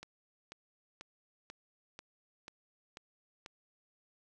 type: click train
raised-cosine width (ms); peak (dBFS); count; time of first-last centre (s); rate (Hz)
0.2; -29; 8; 0.03-3.461; 2.04
effects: none